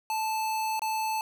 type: tone with dropouts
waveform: square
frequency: 875 Hz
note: A5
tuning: 10 cents flat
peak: -28 dBFS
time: 0.1-1.21 s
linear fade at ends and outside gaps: 1 ms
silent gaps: 0.794-0.819 s
effects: none